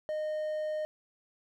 triangle tone, 615 Hz, D#5, 20 cents flat, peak -29 dBFS, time 0.09-0.85 s, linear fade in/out 0 ms, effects none

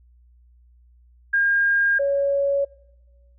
sine tone pair in turn, 1614 / 559.5 Hz, G#6 / C#5, -50 / +16 cents, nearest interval octave + tritone, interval 1834 cents, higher first, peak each -16 / -18 dBFS, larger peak first, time 1.33-1.99 / 1.99-2.65 s, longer neither, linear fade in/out 10 ms, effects noise-tail reverb RT60 1.0 s tail -21 dB re dry + added 60 Hz sine -51 dBFS peak until 3.38 s

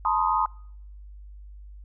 sine tone cluster, 872 / 957 / 1047 / 1245 Hz, A5 / A#5 / C6 / D#6, -16 / +45 / +1 / +1 cents, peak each -26 dBFS, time 0.05-0.46 s, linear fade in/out 2 ms, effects noise-tail reverb RT60 0.7 s tail -26 dB re dry + added 50 Hz sine -41 dBFS peak until 1.84 s

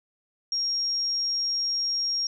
sine tone, 5580 Hz, F8, 2 cents flat, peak -24 dBFS, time 0.52-2.27 s, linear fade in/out 2 ms, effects none

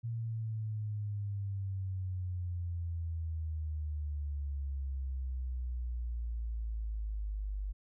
sine exponential sweep, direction down, 116.54 to 49 Hz, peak -34 dBFS, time 0.03-7.73 s, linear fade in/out 20 ms, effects none

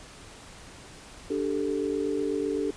sine chord, D suspended fourth, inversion none, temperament equal, 293.7 / 392 / 440 Hz, D4 / G4 / A4, 0 / 0 / 0 cents, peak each -30 dBFS, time 1.3-2.71 s, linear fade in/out 5 ms, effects pink hiss -47 dBFS RMS until 2.76 s + resampled to 22050 Hz

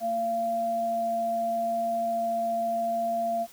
sine tone pair together, 228.6 / 685 Hz, A#3 / F5, -34 / -34 cents, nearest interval octave + perfect fifth, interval 1900 cents, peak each -37 / -25 dBFS, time 0-3.47 s, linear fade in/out 50 ms, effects white hiss -52 dBFS RMS until 3.52 s

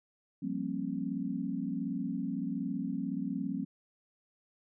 sine chord, G half-diminished seventh, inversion third, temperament equal with one note detuned, 174.61 / 196 / 233.1 / 270.5 Hz, F3 / G3 / Bb3 / Db4, 0 / 0 / 0 / -42 cents, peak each -39 / -38 / -38 / -36 dBFS, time 0.42-3.65 s, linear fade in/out 10 ms, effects none

